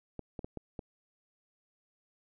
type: clicks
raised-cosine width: 2 ms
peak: -26 dBFS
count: 5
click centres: 0.193 / 0.392 / 0.445 / 0.573 / 0.792 s
effects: none